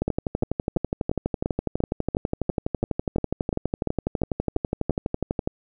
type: two click trains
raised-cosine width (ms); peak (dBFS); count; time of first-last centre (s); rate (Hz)
2; -10 / -10; 67 / 15; 0.02-5.475 / 0.08-4.908; 12.1 / 2.9
effects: none